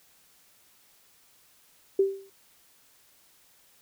sine tone with exponential decay, 390 Hz, G4, 9 cents flat, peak -16 dBFS, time 1.99-2.3 s, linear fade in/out 5 ms, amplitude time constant 67 ms, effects white hiss -61 dBFS RMS until 3.81 s

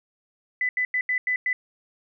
sine tone bursts at uneven times, 2000 Hz, B6, 21 cents sharp, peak -21 dBFS, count 6, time 0.61-0.69 / 0.77-0.85 / 0.94-1.01 / 1.09-1.18 / 1.27-1.36 / 1.46-1.53 s, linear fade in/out 2 ms, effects none

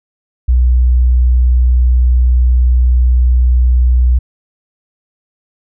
sine tone, 61.74 Hz, B1, in tune, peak -6 dBFS, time 0.48-4.19 s, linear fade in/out 10 ms, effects none

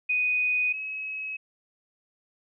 sine tone pair in turn, 2489 / 2562 Hz, D#7 / E7, 0 / -50 cents, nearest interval minor second, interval 50 cents, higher second, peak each -22 / -31 dBFS, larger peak first, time 0.09-0.73 / 0.73-1.37 s, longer neither, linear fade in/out 10 ms, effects none

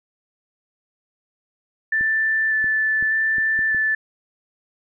sine tone with vibrato, 1760 Hz, A6, in tune, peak -17 dBFS, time 1.92-3.95 s, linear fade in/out 5 ms, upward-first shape square, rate 0.84 Hz, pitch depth 8 cents each way
clicks, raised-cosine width 3 ms, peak -24 dBFS, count 6, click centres 2.01 / 2.643 / 3.026 / 3.383 / 3.591 / 3.747 s
effects none

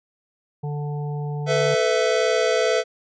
harmonic tone, 146.83 Hz, D3, in tune, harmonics 1 / 3 / 5 / 6, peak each -25 / -35 / -39 / -41 dBFS, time 0.63-1.75 s, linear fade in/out 10 ms
square chord, A suspended second, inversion none, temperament equal with one note detuned, 440 / 501.9 / 659.3 Hz, A4 / B4 / E5, 0 / +28 / 0 cents, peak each -23 dBFS, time 1.46-2.84 s, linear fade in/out 50 ms
effects resampled to 16000 Hz

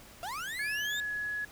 35% pulse linear sweep, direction up, 659.3 to 3729 Hz, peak -34 dBFS, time 0.23-1 s, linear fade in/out 0 ms
sine tone with pitch glide, 1702 to 1687.3 Hz, G#6 to G#6, +42 to +27 cents, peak -32 dBFS, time 0.59-1.45 s, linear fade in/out 5 ms, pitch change -15 cents, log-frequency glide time 0.83-1.13 s
effects pink hiss -53 dBFS RMS until 1.51 s

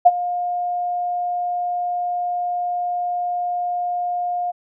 sine tone with ADSR envelope, 710 Hz, F5, 28 cents sharp, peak -4 dBFS, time 0.05-4.52 s, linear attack 15 ms, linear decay 38 ms, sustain -16 dB, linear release 20 ms, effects none

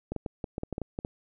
clicks, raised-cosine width 2 ms, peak -19 dBFS, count 11, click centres 0.12 / 0.163 / 0.262 / 0.442 / 0.581 / 0.634 / 0.727 / 0.781 / 0.817 / 0.989 / 1.049 s, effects none

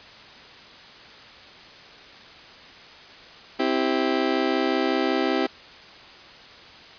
30% pulse chord, C major, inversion none, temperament just, 261.6 / 327 / 392.4 Hz, C4 / E4 / G4, 0 / -14 / +2 cents, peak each -23 dBFS, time 3.59-5.47 s, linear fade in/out 10 ms, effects white hiss -45 dBFS RMS until 6.98 s + resampled to 11025 Hz

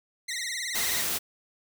15% pulse tone with vibrato, 1975.5 Hz, B6, in tune, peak -24 dBFS, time 0.28-1.02 s, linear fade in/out 10 ms, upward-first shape triangle, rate 19 Hz, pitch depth 140 cents each way
white noise, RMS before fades -29 dBFS, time 0.74-1.19 s, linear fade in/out 20 ms
effects none

